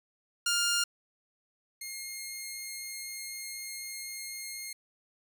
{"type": "tone pair in turn", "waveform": "10% pulse", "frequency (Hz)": [1405, 2137], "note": ["F6", "C7"], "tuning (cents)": [10, 36], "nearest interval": "perfect fifth", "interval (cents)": 726, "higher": "second", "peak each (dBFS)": [-18, -29], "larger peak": "first", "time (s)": [[0.46, 0.84], [1.81, 4.73]], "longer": "second", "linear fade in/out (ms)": 5, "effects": []}